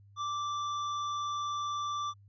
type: tone with tanh clipping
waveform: sine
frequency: 1172 Hz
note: D6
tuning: 4 cents flat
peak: -34 dBFS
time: 0.16-2.14 s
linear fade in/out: 50 ms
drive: 14 dB
effects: added 100 Hz sine -55 dBFS peak until 2.28 s + resampled to 16000 Hz